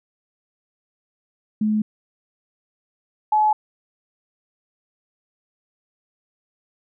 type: tone pair in turn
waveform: sine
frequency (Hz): 214 / 854.2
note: A3 / G#5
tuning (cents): -48 / +48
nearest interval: 2 octaves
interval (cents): 2396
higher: second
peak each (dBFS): -17 / -14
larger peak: second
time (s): 1.61-1.82 / 3.32-3.53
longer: neither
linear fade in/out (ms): 5
effects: none